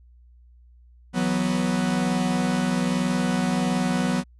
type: chord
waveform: 45% pulse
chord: E suspended second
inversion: none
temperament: equal with one note detuned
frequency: 163.77 / 185 / 246.9 Hz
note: E3 / F#3 / B3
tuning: -11 / 0 / 0 cents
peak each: -30 / -24 / -25 dBFS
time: 1.13-4.24 s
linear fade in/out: 50 ms
effects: added 60 Hz sine -49 dBFS peak until 4.39 s + resampled to 24000 Hz